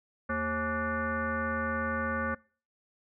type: tone with frequency modulation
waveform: sine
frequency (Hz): 851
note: G#5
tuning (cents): +42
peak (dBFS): -28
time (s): 0.29-2.35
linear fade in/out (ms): 10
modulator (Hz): 311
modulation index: 2.7
effects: noise-tail reverb RT60 0.4 s tail -24 dB re dry